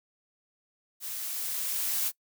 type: noise with level ramp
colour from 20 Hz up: blue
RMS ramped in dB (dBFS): -37 to -28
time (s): 1-2.12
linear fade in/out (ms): 50
effects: noise-tail reverb RT60 0.1 s tail -23 dB re dry